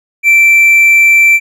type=tone with hard clipping; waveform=triangle; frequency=2340 Hz; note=D7; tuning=7 cents flat; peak=-4 dBFS; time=0.23-1.4 s; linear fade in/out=50 ms; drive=5 dB; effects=none